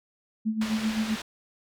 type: tone with tremolo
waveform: sine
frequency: 218.9 Hz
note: A3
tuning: 9 cents flat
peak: -22 dBFS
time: 0.45-1.16 s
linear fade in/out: 20 ms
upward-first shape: sine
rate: 7.7 Hz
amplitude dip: 70%
type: low-pass noise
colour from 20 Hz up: white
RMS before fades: -37 dBFS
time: 0.61-1.22 s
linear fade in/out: 5 ms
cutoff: 3700 Hz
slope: 12 dB/octave
effects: none